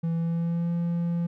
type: tone with pitch glide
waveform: triangle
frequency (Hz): 165.9 to 170.86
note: E3 to F3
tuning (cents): +11 to -38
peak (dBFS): -22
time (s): 0.03-1.27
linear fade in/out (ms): 10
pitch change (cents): +51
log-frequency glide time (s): 0.14-0.72
effects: none